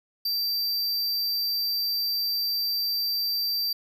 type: tone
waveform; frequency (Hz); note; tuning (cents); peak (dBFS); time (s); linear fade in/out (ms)
square; 4683; D8; -6; -25; 0.25-3.73; 5
effects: none